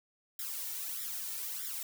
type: noise with flanger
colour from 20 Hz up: blue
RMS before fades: -39 dBFS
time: 0.39-1.83 s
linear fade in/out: 2 ms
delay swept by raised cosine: 0.55 to 2.25 ms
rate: 1.6 Hz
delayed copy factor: +0.8
effects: none